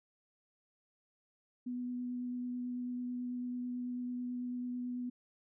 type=tone with vibrato; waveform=sine; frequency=246.9 Hz; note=B3; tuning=in tune; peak=-36 dBFS; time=1.66-5.1 s; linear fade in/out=10 ms; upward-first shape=triangle; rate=9.1 Hz; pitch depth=11 cents each way; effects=none